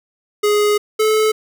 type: tone pair in turn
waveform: square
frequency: 416.7 / 433.3 Hz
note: G#4 / A4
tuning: +6 / -27 cents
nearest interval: minor second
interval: 67 cents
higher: second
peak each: -13 dBFS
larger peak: neither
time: 0.43-0.78 / 0.99-1.32 s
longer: first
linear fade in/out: 10 ms
effects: none